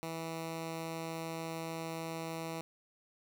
10% pulse tone, 163.4 Hz, E3, 15 cents flat, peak -30 dBFS, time 0.03-2.61 s, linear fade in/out 0 ms, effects none

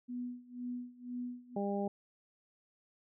sine tone with tremolo, 246 Hz, B3, 7 cents flat, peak -36 dBFS, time 0.08-1.57 s, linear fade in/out 20 ms, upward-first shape sine, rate 2 Hz, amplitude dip 90%
harmonic tone, 200.6 Hz, G3, 40 cents sharp, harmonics 1 / 2 / 3 / 4, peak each -35 / -38 / -40 / -41 dBFS, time 1.56-1.88 s, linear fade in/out 5 ms
effects none

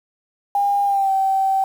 sine tone with pitch glide, 806 to 773.2 Hz, G5 to G5, +48 to -24 cents, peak -15 dBFS, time 0.55-1.64 s, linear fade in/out 2 ms, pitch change -72 cents, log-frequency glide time 0.85-1.11 s, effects 7-bit

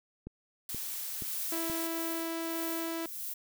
click train, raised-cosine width 3 ms, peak -28 dBFS, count 4, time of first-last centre 0.27-1.699 s, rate 2.1 Hz
blue noise, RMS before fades -38 dBFS, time 0.69-1.87 s, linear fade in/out 2 ms
violet noise with tremolo, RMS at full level -38 dBFS, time 1.27-3.34 s, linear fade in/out 10 ms, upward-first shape sine, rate 1.6 Hz, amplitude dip 60%
sawtooth tone, 329.6 Hz, E4, in tune, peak -30 dBFS, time 1.52-3.06 s, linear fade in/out 2 ms
effects none

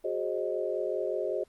sine chord, Ab dominant seventh, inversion third, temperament equal with one note detuned, 370 / 415.3 / 533.3 / 622.3 Hz, Gb4 / Ab4 / C5 / Eb5, 0 / 0 / +33 / 0 cents, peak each -34 dBFS, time 0.04-1.44 s, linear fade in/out 10 ms, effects pink hiss -67 dBFS RMS until 1.48 s + Opus 32 kbps

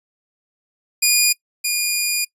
10% pulse tone pair in turn, 2443 / 2433 Hz, D#7 / D#7, -32 / -39 cents, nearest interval unison, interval 7 cents, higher first, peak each -4 / -9 dBFS, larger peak first, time 1.02-1.33 / 1.64-2.25 s, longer second, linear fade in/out 10 ms, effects noise-tail reverb RT60 0.1 s tail -22 dB re dry + resampled to 32000 Hz

